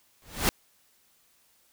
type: noise with exponential growth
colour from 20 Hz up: pink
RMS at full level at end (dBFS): -20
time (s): 0.22-0.49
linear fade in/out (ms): 0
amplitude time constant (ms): 57
effects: white hiss -65 dBFS RMS until 1.72 s